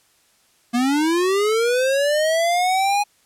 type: linear sweep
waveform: square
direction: up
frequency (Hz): 233.4 to 830.6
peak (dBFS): -17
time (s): 0.73-3.04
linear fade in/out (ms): 20
effects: white hiss -59 dBFS RMS until 3.25 s + low-pass 11000 Hz 12 dB/octave